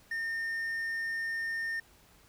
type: tone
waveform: triangle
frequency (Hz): 1820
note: A#6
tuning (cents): -42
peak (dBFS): -30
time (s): 0.11-1.8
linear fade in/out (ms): 5
effects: pink hiss -61 dBFS RMS until 2.28 s